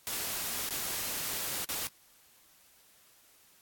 white noise with dropouts, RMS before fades -35 dBFS, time 0.07-1.87 s, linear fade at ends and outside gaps 0 ms, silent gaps 0.69-0.707 / 1.645-1.689 s, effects white hiss -62 dBFS RMS until 3.61 s + AAC 64 kbps

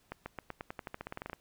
accelerating click train, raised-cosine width 0.5 ms, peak -24 dBFS, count 17, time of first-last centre 0.12-1.332 s, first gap 140 ms, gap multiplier 0.91, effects pink hiss -69 dBFS RMS until 1.4 s

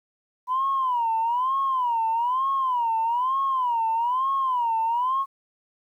sine tone with vibrato, 987.8 Hz, B5, in tune, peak -20 dBFS, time 0.47-5.26 s, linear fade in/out 50 ms, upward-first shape sine, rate 1.1 Hz, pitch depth 170 cents each way, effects tanh soft clip ceiling -16 dBFS + 10-bit

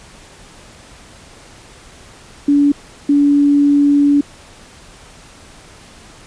sine tone bursts at uneven times, 286.6 Hz, D4, 42 cents flat, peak -8 dBFS, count 2, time 2.48-2.72 / 3.09-4.21 s, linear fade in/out 5 ms, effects pink hiss -41 dBFS RMS until 6.26 s + resampled to 22050 Hz

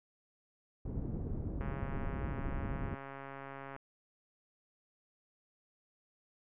pink low-pass noise, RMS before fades -38 dBFS, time 0.85-2.95 s, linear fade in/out 5 ms, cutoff 280 Hz, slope 12 dB/octave
click train, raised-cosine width 0.5 ms, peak -30 dBFS, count 296, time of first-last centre 1.61-3.763 s, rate 137 Hz
effects low-pass 2000 Hz 12 dB/octave

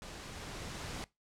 pink noise with level ramp, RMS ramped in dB -47 to -41 dBFS, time 0.02-1.04 s, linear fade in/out 0 ms, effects noise-tail reverb RT60 0.2 s tail -21 dB re dry + low-pass 8000 Hz 12 dB/octave

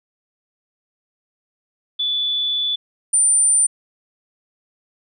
sine tone pair in turn, 3466 / 9139 Hz, A7 / D9, -27 / -48 cents, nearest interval octave + perfect fourth, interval 1679 cents, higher second, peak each -18 / -12 dBFS, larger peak second, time 1.99-2.76 / 3.13-3.67 s, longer first, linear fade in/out 10 ms, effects none

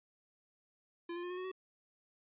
square tone with pitch steps, 342.5 / 348.9 / 355.4 / 362 / 368.8 / 375.7 Hz, F4 / F4 / F4 / F#4 / F#4 / F#4, -34 / -2 / +30 / -38 / -6 / +26 cents, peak -40 dBFS, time 1.09-1.516 s, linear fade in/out 5 ms, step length 71 ms, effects resampled to 8000 Hz

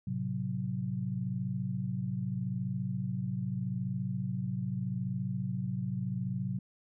sine chord, F# diminished, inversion first, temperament equal, 110 / 130.81 / 185 Hz, A2 / C3 / F#3, 0 / 0 / 0 cents, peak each -38 / -35 / -35 dBFS, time 0.07-6.59 s, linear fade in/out 5 ms, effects none

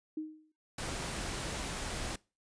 sine tone with exponential decay, 311.1 Hz, D#4, in tune, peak -32 dBFS, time 0.17-0.52 s, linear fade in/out 5 ms, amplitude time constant 74 ms
pink noise, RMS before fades -38 dBFS, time 0.78-2.16 s, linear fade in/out 5 ms
effects noise-tail reverb RT60 0.3 s tail -23 dB re dry + resampled to 22050 Hz

